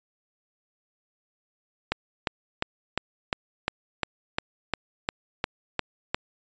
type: click train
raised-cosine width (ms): 0.3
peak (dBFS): -8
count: 13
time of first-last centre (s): 1.92-6.145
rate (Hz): 2.84
effects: resampled to 16000 Hz